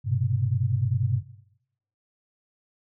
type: tone cluster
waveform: sine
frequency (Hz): 99.2 / 121.9 / 131.9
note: G2 / B2 / C3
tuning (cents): +21 / -22 / +14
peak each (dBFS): -26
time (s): 0.04-1.23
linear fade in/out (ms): 50
effects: noise-tail reverb RT60 0.8 s tail -17 dB re dry